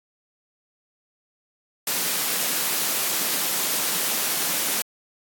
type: high-pass noise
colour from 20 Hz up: white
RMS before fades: -24 dBFS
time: 1.87-4.82 s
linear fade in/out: 2 ms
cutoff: 150 Hz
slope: 48 dB/octave
effects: AAC 64 kbps